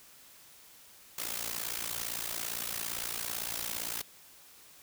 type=noise with amplitude modulation; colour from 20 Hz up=white; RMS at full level=-33 dBFS; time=1.18-4.02 s; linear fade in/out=5 ms; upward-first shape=sine; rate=57.7 Hz; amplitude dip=85%; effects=white hiss -56 dBFS RMS until 4.82 s